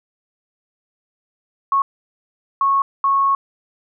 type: tone bursts at uneven times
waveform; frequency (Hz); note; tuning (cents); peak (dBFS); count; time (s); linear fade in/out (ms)
sine; 1100; C#6; -14; -13; 3; 1.72-1.82 / 2.61-2.82 / 3.04-3.35; 2
effects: none